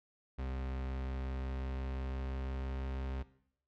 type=tone with pitch glide; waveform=40% pulse; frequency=65.41 to 66.13 Hz; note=C2 to C2; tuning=0 to +19 cents; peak=-36 dBFS; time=0.38-3.23 s; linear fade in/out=10 ms; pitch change=+19 cents; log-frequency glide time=0.75-2.98 s; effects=noise-tail reverb RT60 0.7 s tail -17 dB re dry + low-pass 3000 Hz 12 dB/octave